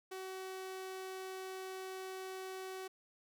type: tone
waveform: sawtooth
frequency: 377.3 Hz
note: F#4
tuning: 34 cents sharp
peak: -39 dBFS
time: 0.11-2.88 s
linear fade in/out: 10 ms
effects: none